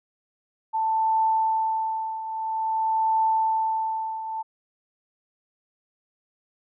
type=tone with tremolo; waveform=sine; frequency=885 Hz; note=A5; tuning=10 cents sharp; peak=-18 dBFS; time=0.73-4.43 s; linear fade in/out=20 ms; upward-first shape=triangle; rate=0.5 Hz; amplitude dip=75%; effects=none